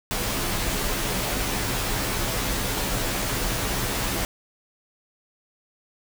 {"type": "noise with comb filter", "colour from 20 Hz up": "pink", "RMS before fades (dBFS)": -26, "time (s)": [0.11, 4.25], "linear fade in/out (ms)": 0, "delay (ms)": 13, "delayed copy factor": -0.65, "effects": []}